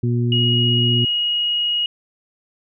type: harmonic tone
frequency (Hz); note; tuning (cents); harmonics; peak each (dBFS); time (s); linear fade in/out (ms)
120; B2; -49; 1 / 2 / 3; -17 / -23 / -27; 0.03-1.05; 5
type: tone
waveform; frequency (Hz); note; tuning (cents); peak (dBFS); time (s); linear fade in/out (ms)
sine; 2888; F#7; -43; -17; 0.32-1.86; 2
effects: none